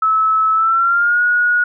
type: tone with pitch glide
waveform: sine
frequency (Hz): 1300 to 1450.8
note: E6 to F#6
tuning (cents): -24 to -34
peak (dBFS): -11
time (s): 0.02-1.64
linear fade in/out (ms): 5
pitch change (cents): +190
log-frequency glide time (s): 0.53-1.22
effects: none